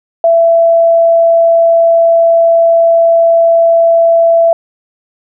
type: tone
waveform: sine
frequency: 668 Hz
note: E5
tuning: 23 cents sharp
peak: -4 dBFS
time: 0.24-4.53 s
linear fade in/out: 2 ms
effects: none